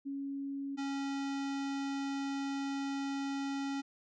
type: tone pair in turn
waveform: sine / square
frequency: 277.2 / 276.2 Hz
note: C#4 / C#4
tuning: 0 / -6 cents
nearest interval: unison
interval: 6 cents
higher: first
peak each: -36 / -35 dBFS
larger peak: second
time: 0.05-0.77 / 0.77-3.82 s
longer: second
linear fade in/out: 20 ms
effects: resampled to 16000 Hz